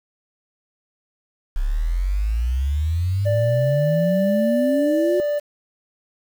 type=exponential sweep; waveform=sine; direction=up; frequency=33.26 to 368.1 Hz; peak=-18 dBFS; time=1.56-5.2 s; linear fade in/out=0 ms
type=tone; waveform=triangle; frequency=587.3 Hz; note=D5; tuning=in tune; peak=-17 dBFS; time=3.25-5.4 s; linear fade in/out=20 ms
effects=7-bit